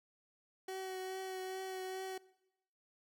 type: tone with vibrato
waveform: 30% pulse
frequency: 376.5 Hz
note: F#4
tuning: 30 cents sharp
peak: -38 dBFS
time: 0.68-2.18 s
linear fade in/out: 5 ms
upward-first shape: triangle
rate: 2.4 Hz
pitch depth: 18 cents each way
effects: noise-tail reverb RT60 0.9 s tail -21 dB re dry